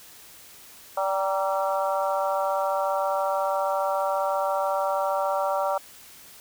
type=harmonic tone with a mistuned harmonic; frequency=193.9 Hz; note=G3; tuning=19 cents flat; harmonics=3 / 4 / 5 / 6 / 7; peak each=-26 / -28 / -30 / -32 / -33 dBFS; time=0.97-5.78 s; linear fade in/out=5 ms; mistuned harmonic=5; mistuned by=-50 cents; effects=white hiss -48 dBFS RMS until 6.4 s